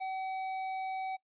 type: tone with tanh clipping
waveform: triangle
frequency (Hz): 760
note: F#5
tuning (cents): +46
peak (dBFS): -36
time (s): 0-1.17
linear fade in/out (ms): 20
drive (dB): 16
effects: noise-tail reverb RT60 0.1 s tail -23 dB re dry + resampled to 8000 Hz